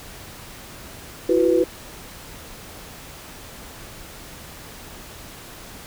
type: chord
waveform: sine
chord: E suspended second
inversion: none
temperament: equal with one note detuned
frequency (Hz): 336 / 370 / 493.9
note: E4 / F#4 / B4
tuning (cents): +33 / 0 / 0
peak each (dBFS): -19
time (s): 1.29-1.64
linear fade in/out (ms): 5
effects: pink hiss -40 dBFS RMS until 5.86 s